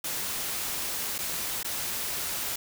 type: noise with dropouts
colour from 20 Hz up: white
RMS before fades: -32 dBFS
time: 0.04-2.56 s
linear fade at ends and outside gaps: 5 ms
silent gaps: 1.182-1.187 / 1.631-1.645 s
effects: none